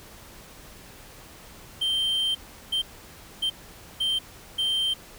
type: tone bursts at uneven times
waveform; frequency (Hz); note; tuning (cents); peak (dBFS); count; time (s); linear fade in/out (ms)
triangle; 3136; G7; 0; -21; 5; 1.81-2.35 / 2.72-2.82 / 3.42-3.5 / 4-4.19 / 4.58-4.94; 10
effects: pink hiss -47 dBFS RMS until 5.18 s